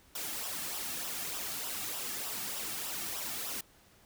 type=noise with flanger; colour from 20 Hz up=white; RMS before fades=-38 dBFS; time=0.15-3.61 s; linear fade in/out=5 ms; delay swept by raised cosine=0.45 to 2.05 ms; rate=3.3 Hz; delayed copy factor=-0.6; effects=pink hiss -62 dBFS RMS until 4.05 s